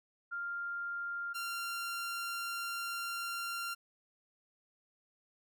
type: tone pair in turn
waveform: sine / sawtooth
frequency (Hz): 1396.9 / 1383.3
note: F6 / F6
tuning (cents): 0 / -17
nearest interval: unison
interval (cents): 17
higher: first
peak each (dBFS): -36 / -33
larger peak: second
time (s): 0.31-1.34 / 1.34-3.75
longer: second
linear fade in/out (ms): 20
effects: none